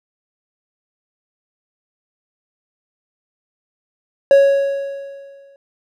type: tone with exponential decay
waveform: triangle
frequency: 554.4 Hz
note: C#5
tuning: in tune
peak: -3 dBFS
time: 4.31-5.56 s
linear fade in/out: 1 ms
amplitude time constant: 270 ms
effects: none